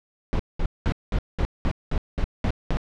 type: noise bursts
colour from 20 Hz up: brown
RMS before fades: -22 dBFS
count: 10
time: 0.33-2.77 s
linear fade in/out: 0 ms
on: 64 ms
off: 200 ms
effects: low-pass 4000 Hz 12 dB/octave